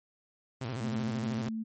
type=tone with vibrato; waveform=sawtooth; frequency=121.2 Hz; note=B2; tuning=32 cents flat; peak=-30 dBFS; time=0.61-1.49 s; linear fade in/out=5 ms; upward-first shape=square; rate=13 Hz; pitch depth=130 cents each way
type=tone with pitch glide; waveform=sine; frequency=220 to 222 Hz; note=A3 to A3; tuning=0 to +16 cents; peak=-32 dBFS; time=0.8-1.64 s; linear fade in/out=20 ms; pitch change=+16 cents; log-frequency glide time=1.08-1.51 s
effects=MP3 32 kbps